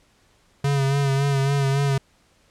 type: tone with vibrato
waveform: square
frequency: 138.59 Hz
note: C#3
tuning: in tune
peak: -19 dBFS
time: 0.64-1.98 s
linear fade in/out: 5 ms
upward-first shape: sine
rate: 3.6 Hz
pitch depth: 39 cents each way
effects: pink hiss -60 dBFS RMS until 2.5 s + low-pass 9000 Hz 12 dB/octave